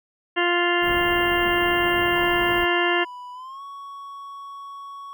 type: harmonic tone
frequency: 349.2 Hz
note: F4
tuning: in tune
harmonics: 1 / 2 / 3 / 4 / 5 / 6 / 8 / 9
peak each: -23 / -27 / -27 / -30 / -25 / -28 / -27 / -34 dBFS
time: 0.36-3.05 s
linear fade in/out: 20 ms
type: band-stop noise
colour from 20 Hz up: pink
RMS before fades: -34 dBFS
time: 0.81-2.67 s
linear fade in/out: 50 ms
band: 1300 to 13000 Hz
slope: 24 dB/octave
type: tone with pitch glide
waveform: triangle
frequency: 987.8 to 1115.2 Hz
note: B5 to C#6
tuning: 0 to +10 cents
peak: -33 dBFS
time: 2.15-5.13 s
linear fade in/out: 0 ms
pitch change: +210 cents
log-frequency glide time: 3.33-3.62 s
effects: none